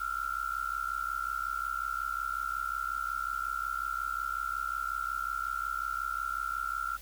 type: tone with amplitude modulation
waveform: sine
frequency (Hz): 1369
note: F6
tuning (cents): -35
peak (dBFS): -27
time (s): 0-6.97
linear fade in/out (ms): 10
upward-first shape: sine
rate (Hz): 65.5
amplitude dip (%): 100
effects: added 50 Hz sine -49 dBFS peak until 7.01 s + white hiss -52 dBFS RMS until 7.01 s